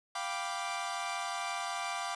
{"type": "chord", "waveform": "sawtooth", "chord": "G dominant seventh", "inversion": "third", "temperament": "equal", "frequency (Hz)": [698.5, 784, 987.8, 1174.7], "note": ["F5", "G5", "B5", "D6"], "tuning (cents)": [0, 0, 0, 0], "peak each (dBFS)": [-36, -36, -39, -35], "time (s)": [0.15, 2.15], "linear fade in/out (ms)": 5, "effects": ["resampled to 22050 Hz", "11-bit"]}